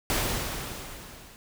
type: noise with level ramp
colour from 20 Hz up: pink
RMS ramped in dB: -25 to -50 dBFS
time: 0.1-1.36 s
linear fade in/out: 0 ms
effects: none